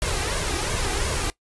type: noise with flanger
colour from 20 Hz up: pink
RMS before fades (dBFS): -25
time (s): 0.02-1.3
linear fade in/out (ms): 0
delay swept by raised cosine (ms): 1.8 to 2.56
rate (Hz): 2.8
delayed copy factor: +0.6
effects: noise-tail reverb RT60 0.1 s tail -19 dB re dry + resampled to 24000 Hz